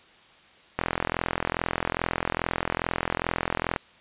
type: click train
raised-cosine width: 0.5 ms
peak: -9 dBFS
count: 127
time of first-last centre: 0.79-3.762 s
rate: 42.4 Hz
effects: white hiss -54 dBFS RMS until 4 s + resampled to 8000 Hz